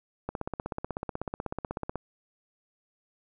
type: click train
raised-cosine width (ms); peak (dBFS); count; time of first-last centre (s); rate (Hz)
1; -18; 28; 0.29-1.957; 16.2
effects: none